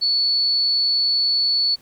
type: tone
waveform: sine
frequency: 4435 Hz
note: C#8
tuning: in tune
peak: -16 dBFS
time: 0.01-1.76 s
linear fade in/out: 20 ms
effects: pink hiss -54 dBFS RMS until 1.81 s